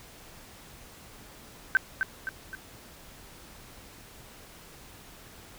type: tone with echo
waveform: sine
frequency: 1544 Hz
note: G6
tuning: 27 cents flat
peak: -17 dBFS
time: 1.75-1.77 s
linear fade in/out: 0 ms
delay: 260 ms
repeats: 3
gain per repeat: -6 dB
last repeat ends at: 2.55 s
effects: pink hiss -50 dBFS RMS until 5.58 s